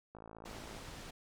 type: click train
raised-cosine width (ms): 1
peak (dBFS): -36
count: 36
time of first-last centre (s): 0.15-0.784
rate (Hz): 55.2
type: low-pass noise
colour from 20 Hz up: pink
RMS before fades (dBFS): -49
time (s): 0.45-1.11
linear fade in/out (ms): 10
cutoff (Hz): 7700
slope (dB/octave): 12
effects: none